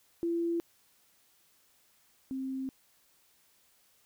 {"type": "tone pair in turn", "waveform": "sine", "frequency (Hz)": [338.4, 264.6], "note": ["E4", "C4"], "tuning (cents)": [45, 20], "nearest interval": "major third", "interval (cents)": 425, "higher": "first", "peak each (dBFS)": [-28, -33], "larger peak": "first", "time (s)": [[0.23, 0.6], [2.31, 2.69]], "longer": "second", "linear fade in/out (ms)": 0, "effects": ["white hiss -67 dBFS RMS until 4.05 s"]}